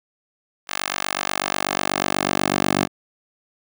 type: tone with high-pass filter sweep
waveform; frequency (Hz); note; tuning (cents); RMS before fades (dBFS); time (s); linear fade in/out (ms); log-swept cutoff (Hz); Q
10% pulse; 48.16; G1; -30; -23; 0.67-2.88; 50; 1300 to 250; 0.7
effects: none